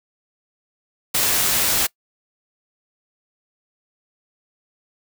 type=noise; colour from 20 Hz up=white; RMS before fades=-19 dBFS; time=1.14-1.87 s; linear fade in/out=10 ms; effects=noise-tail reverb RT60 0.1 s tail -23 dB re dry